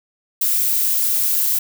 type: noise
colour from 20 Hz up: violet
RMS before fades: -18 dBFS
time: 0.41-1.59 s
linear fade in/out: 5 ms
effects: none